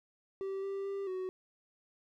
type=tone with pitch steps; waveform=triangle; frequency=387.9 / 392.6 / 395 / 372.4 Hz; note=G4 / G4 / G4 / F#4; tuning=-18 / +3 / +13 / +11 cents; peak=-33 dBFS; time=0.41-1.29 s; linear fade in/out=0 ms; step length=220 ms; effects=none